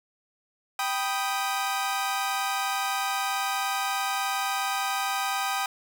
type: chord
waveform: sawtooth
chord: G augmented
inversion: none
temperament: equal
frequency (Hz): 784 / 987.8 / 1244.5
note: G5 / B5 / D#6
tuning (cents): 0 / 0 / 0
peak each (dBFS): -25 / -30 / -27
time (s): 0.79-5.66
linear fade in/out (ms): 2
effects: none